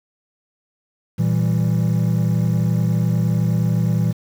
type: chord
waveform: triangle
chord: E diminished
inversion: second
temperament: equal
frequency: 116.54 / 164.81 / 196 Hz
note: Bb2 / E3 / G3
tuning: 0 / 0 / 0 cents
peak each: -16 / -16 / -22 dBFS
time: 1.18-4.13 s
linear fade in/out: 20 ms
effects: tanh soft clip ceiling -8 dBFS + 7-bit